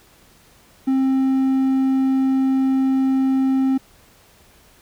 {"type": "tone", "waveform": "triangle", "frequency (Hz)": 265.3, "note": "C4", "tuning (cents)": 24, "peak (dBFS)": -13, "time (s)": [0.87, 3.78], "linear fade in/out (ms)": 10, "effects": ["pink hiss -52 dBFS RMS until 4.81 s"]}